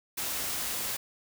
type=noise; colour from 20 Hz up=white; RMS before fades=-33 dBFS; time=0.17-0.97 s; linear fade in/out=10 ms; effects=none